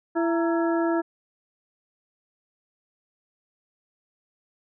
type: harmonic tone with a mistuned harmonic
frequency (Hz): 334.4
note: E4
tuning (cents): +25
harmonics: 1 / 2 / 3 / 4 / 5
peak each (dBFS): -22 / -28 / -32 / -34 / -36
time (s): 0.15-1.02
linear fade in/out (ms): 20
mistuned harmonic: 3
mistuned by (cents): -130
effects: none